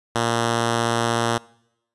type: tone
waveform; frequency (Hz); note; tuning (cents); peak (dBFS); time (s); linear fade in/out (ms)
5% pulse; 116.54; A#2; 0; -8; 0.15-1.38; 5
effects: noise-tail reverb RT60 0.8 s tail -23 dB re dry + resampled to 24000 Hz